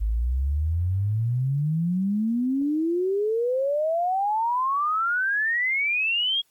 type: exponential sweep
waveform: sine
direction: up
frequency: 51.3 to 3322 Hz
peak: -21 dBFS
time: 0-6.42 s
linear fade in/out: 20 ms
effects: white hiss -66 dBFS RMS until 6.5 s + Opus 24 kbps